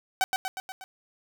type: tone with echo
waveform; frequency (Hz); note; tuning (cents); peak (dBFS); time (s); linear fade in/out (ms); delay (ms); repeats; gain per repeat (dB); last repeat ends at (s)
sawtooth; 760; F#5; +46; -17; 0.21-0.24; 0; 120; 5; -4; 0.84
effects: none